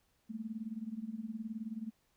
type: tone with tremolo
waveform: sine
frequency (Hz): 221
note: A3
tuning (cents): +8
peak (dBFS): -35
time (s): 0.29-1.91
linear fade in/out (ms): 20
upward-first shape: sine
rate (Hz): 19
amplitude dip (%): 85
effects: pink hiss -75 dBFS RMS until 2.16 s